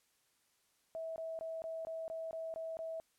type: tone bursts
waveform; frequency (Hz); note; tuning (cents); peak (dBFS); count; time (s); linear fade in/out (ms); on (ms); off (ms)
sine; 650; E5; -24; -39; 9; 0.95-3; 0; 210; 20
effects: white hiss -75 dBFS RMS until 3.18 s + low-pass 12000 Hz 12 dB/octave